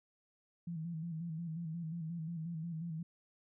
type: tone with vibrato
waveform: sine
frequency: 164.81 Hz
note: E3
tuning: in tune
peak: -38 dBFS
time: 0.67-3.03 s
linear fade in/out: 5 ms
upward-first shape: square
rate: 5.6 Hz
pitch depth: 63 cents each way
effects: none